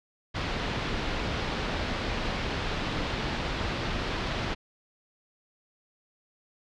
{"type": "low-pass noise", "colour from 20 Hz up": "pink", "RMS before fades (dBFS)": -31, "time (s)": [0.34, 4.55], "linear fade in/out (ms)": 20, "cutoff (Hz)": 4400, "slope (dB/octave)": 24, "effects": []}